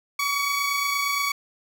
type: tone pair together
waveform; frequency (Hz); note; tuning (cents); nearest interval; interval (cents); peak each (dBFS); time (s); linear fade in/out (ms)
25% pulse; 1135.3 / 2242; C#6 / C#7; +41 / +19; octave; 1178; -21 / -23; 0.19-1.32; 5
effects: none